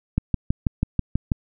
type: click train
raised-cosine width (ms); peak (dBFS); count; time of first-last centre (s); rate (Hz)
5; -7; 8; 0.18-1.318; 6.15
effects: none